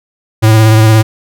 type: tone with vibrato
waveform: square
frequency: 110 Hz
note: A2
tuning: in tune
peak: -4 dBFS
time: 0.42-1.03 s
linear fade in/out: 20 ms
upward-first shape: triangle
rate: 17 Hz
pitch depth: 31 cents each way
effects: none